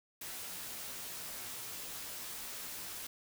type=noise with comb filter; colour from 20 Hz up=white; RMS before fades=-44 dBFS; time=0.21-3.07 s; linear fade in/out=5 ms; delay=14 ms; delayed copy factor=-0.55; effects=none